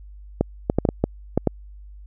clicks, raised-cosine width 2 ms, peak -4 dBFS, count 8, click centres 0.41 / 0.699 / 0.786 / 0.852 / 0.889 / 1.04 / 1.376 / 1.473 s, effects added 50 Hz sine -39 dBFS peak until 2.06 s

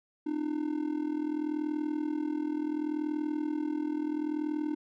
triangle tone with amplitude modulation, 301.9 Hz, D4, 48 cents sharp, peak -24 dBFS, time 0.26-4.75 s, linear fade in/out 10 ms, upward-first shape sine, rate 40.7 Hz, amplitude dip 80%, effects none

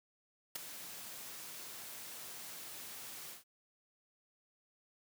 white noise with ADSR envelope, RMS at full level -37 dBFS, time 0.55-3.44 s, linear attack 8 ms, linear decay 10 ms, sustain -11 dB, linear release 140 ms, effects high-pass 100 Hz 12 dB/octave

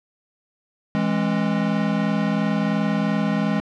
square chord, E augmented, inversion none, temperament equal with one note detuned, 164.81 / 207.7 / 267.7 Hz, E3 / G#3 / B#3, 0 / 0 / +40 cents, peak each -26 / -22 / -27 dBFS, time 0.95-3.6 s, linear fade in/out 0 ms, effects low-pass 3000 Hz 12 dB/octave

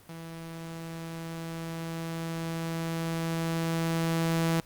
sawtooth tone with level ramp, 164.7 Hz, E3, 1 cent flat, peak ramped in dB -36 to -20 dBFS, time 0.09-4.6 s, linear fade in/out 0 ms, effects pink hiss -56 dBFS RMS until 4.65 s + Opus 32 kbps

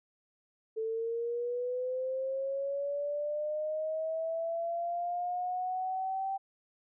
sine linear sweep, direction up, 440 to 780 Hz, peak -31 dBFS, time 0.76-6.38 s, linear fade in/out 20 ms, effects none

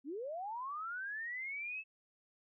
sine linear sweep, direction up, 250.7 to 2637 Hz, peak -39 dBFS, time 0.04-1.84 s, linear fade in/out 50 ms, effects none

